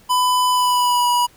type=tone with pitch glide; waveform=square; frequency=1000 to 972.1 Hz; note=B5 to B5; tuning=+21 to -28 cents; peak=-15 dBFS; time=0.09-1.27 s; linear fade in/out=20 ms; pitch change=-49 cents; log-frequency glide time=0.51-1.09 s; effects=pink hiss -51 dBFS RMS until 1.36 s